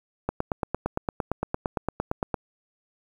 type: click train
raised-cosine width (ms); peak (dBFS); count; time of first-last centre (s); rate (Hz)
1; -11; 19; 0.29-2.342; 8.77
effects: 8-bit